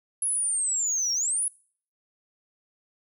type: linear two-way sweep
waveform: sine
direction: down then up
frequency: 10640 to 5480 to 10640 Hz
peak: -22 dBFS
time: 0.22-1.48 s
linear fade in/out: 2 ms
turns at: 1.13 s
effects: noise-tail reverb RT60 0.5 s tail -25 dB re dry + tanh soft clip ceiling -21 dBFS